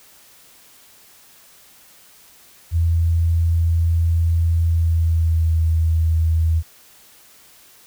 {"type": "tone with pitch glide", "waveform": "sine", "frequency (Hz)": [83.4, 81.07], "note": ["E2", "E2"], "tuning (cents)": [21, -28], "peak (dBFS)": -14, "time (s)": [2.71, 6.63], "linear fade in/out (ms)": 50, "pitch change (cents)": -49, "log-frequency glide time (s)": [4.63, 5.56], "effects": ["white hiss -49 dBFS RMS until 7.86 s"]}